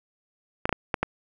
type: clicks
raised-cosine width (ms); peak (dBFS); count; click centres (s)
0.5; -8; 5; 0.655 / 0.693 / 0.727 / 0.942 / 1.03
effects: none